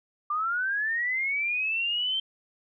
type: linear sweep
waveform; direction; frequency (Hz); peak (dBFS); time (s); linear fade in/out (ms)
sine; up; 1174.7 to 3136; -25; 0.3-2.2; 5
effects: none